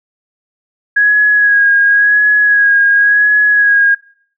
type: tone with vibrato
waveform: sine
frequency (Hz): 1658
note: G#6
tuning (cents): -3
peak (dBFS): -6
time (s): 0.96-3.95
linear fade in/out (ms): 10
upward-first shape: sine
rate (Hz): 0.93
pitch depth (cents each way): 30
effects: noise-tail reverb RT60 0.6 s tail -23 dB re dry